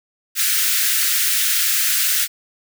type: high-pass noise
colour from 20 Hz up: white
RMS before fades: -18 dBFS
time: 0.35-2.28 s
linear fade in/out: 50 ms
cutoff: 1400 Hz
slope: 48 dB/octave
effects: none